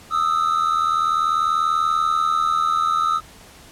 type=tone pair together; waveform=triangle; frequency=1236.6 / 1317 Hz; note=D#6 / E6; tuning=-11 / -2 cents; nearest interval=minor second; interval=109 cents; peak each=-18 dBFS; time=0.1-3.21 s; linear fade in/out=50 ms; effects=pink hiss -45 dBFS RMS until 3.71 s + low-pass 12000 Hz 12 dB/octave